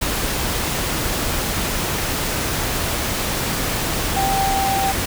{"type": "tone in noise", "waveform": "sine", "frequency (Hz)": 780, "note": "G5", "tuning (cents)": -9, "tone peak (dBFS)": -18, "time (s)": [4.16, 4.92], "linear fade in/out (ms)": 10, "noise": "pink", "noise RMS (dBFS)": -22, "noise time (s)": [0.01, 5.06], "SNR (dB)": 1, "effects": []}